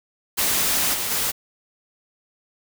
white noise with level steps, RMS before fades -21 / -26 / -23 dBFS, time 0.37-1.32 s, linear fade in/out 20 ms, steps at 0.93 / 1.1 s, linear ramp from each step 20 ms, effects none

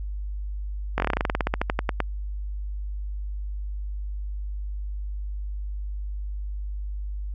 slowing click train, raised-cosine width 0.5 ms, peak -7 dBFS, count 20, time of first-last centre 0.98-2.003 s, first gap 20 ms, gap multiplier 1.1, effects added 50 Hz sine -28 dBFS peak until 7.34 s + MP3 96 kbps

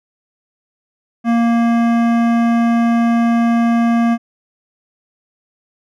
sine tone with hard clipping, 233.1 Hz, A#3, in tune, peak -13 dBFS, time 1.24-4.18 s, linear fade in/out 50 ms, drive 15 dB, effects none

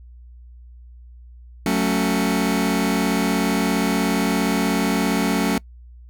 sawtooth chord, F# minor, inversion none, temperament just, 185 / 222 / 277.5 Hz, F#3 / A3 / C#4, 0 / +16 / +2 cents, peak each -18 dBFS, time 1.66-5.58 s, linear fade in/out 2 ms, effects noise-tail reverb RT60 0.1 s tail -24 dB re dry + added 60 Hz sine -40 dBFS peak until 6.09 s

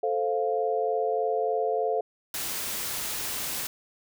sine chord, F major, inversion first, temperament equal, 440 / 523.3 / 698.5 Hz, A4 / C5 / F5, 0 / 0 / 0 cents, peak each -27 / -30 / -28 dBFS, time 0.03-2.01 s, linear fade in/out 5 ms
white noise, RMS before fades -32 dBFS, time 2.34-3.67 s, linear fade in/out 2 ms
effects none

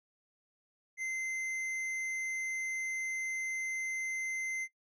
sine tone with hard clipping, 2072 Hz, C7, 17 cents flat, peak -36 dBFS, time 0.97-4.68 s, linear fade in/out 50 ms, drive 8 dB, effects noise-tail reverb RT60 0.1 s tail -19 dB re dry

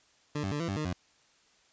20% pulse tone with pitch steps, 148.2 / 96.6 / 147 / 167.9 / 97.6 / 152.9 / 89.7 Hz, D3 / G2 / D3 / E3 / G2 / D#3 / F2, +16 / -25 / +2 / +32 / -7 / -30 / +47 cents, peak -26 dBFS, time 0.35-0.931 s, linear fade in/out 5 ms, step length 83 ms, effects white hiss -65 dBFS RMS until 1.72 s + resampled to 16000 Hz

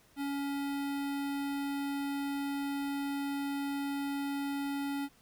square tone with notch filter, 280.7 Hz, C#4, 22 cents sharp, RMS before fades -35 dBFS, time 0.16-5.09 s, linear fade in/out 50 ms, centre 6300 Hz, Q 1.8, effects pink hiss -64 dBFS RMS until 5.21 s

